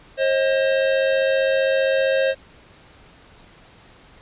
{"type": "tone pair together", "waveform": "square", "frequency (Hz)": [534.7, 630], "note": ["C5", "D#5"], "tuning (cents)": [37, 21], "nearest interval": "minor third", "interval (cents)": 284, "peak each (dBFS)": [-18, -25], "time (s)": [0.17, 2.35], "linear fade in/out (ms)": 50, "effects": ["pink hiss -49 dBFS RMS until 4.21 s", "resampled to 8000 Hz"]}